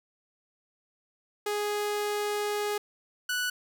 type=tone pair in turn; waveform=sawtooth; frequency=415.3 / 1480 Hz; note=G#4 / F#6; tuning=0 / 0 cents; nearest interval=octave + minor seventh; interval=2200 cents; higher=second; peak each=-24 / -24 dBFS; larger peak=neither; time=1.46-2.78 / 3.29-3.5 s; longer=first; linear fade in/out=5 ms; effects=11-bit